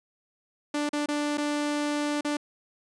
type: tone with dropouts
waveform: sawtooth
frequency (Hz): 294.2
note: D4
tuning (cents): +3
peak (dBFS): -22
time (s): 0.74-2.37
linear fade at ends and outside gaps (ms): 5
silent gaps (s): 0.892-0.931 / 1.06-1.085 / 1.374-1.38 / 2.21-2.247
effects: resampled to 22050 Hz